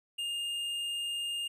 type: tone with hard clipping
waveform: triangle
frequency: 2822 Hz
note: F7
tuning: 17 cents sharp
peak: -34 dBFS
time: 0.18-1.48 s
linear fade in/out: 10 ms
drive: 11 dB
effects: none